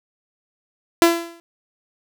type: tone with exponential decay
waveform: sawtooth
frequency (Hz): 337.6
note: E4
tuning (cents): +41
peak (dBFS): -4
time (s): 1.02-1.4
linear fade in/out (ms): 0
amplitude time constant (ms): 82
effects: none